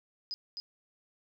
sine tone with echo, 4992 Hz, D#8, 5 cents sharp, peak -34 dBFS, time 0.31-0.34 s, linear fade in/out 0 ms, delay 260 ms, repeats 1, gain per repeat -3 dB, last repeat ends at 0.6 s, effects none

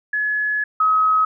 sine tone pair in turn, 1700 / 1273.6 Hz, G#6 / D#6, +40 / +40 cents, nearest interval perfect fourth, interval 500 cents, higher first, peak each -18 / -13 dBFS, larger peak second, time 0.13-0.64 / 0.8-1.25 s, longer first, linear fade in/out 5 ms, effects none

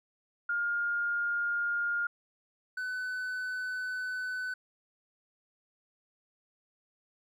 sine / triangle tone pair in turn, 1414 / 1504.2 Hz, F6 / F#6, +21 / +28 cents, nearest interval minor second, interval 107 cents, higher second, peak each -28 / -31 dBFS, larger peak first, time 0.49-2.07 / 2.77-4.54 s, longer second, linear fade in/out 5 ms, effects none

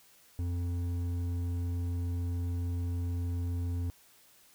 triangle tone with hard clipping, 87.31 Hz, F2, in tune, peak -32 dBFS, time 0.39-3.9 s, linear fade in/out 0 ms, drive 11 dB, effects white hiss -61 dBFS RMS until 4.54 s

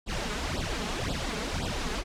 pink noise with flanger, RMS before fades -31 dBFS, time 0.06-2.04 s, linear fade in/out 50 ms, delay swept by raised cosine 0.23 to 4.83 ms, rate 1.9 Hz, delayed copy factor +0.95, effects low-pass 6000 Hz 12 dB/octave

